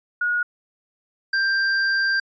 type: tone pair in turn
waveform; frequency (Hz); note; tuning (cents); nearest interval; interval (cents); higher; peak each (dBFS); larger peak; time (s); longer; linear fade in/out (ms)
sine / square; 1447 / 1580; F#6 / G6; -39 / +13; major second; 152; second; -19; neither; 0.21-0.43 / 1.33-2.2; second; 5
effects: resampled to 16000 Hz